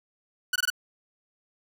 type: tone bursts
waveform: sawtooth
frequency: 1480 Hz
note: F#6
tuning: in tune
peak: -19 dBFS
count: 4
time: 0.53-0.702 s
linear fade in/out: 5 ms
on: 28 ms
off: 20 ms
effects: none